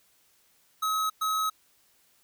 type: tone bursts at uneven times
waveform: square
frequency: 1279 Hz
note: D#6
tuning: 47 cents sharp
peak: -26 dBFS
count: 2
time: 0.82-1.1 / 1.21-1.5 s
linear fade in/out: 10 ms
effects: white hiss -65 dBFS RMS until 2.23 s